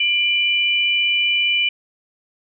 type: tone pair together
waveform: sine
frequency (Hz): 2377 / 2981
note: D7 / F#7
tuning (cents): +20 / +12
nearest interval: major third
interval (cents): 392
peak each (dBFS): -18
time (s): 0-1.69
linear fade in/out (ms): 5
effects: none